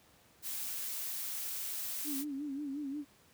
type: noise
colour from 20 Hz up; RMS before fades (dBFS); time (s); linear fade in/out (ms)
blue; -39; 0.42-2.25; 50
type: tone with vibrato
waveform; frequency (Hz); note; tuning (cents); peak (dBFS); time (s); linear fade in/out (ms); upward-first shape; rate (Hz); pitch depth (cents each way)
sine; 283.7; C#4; +40; -36; 2.04-3.05; 50; sine; 5.6; 97
effects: pink hiss -64 dBFS RMS until 3.33 s + high-pass 80 Hz 12 dB/octave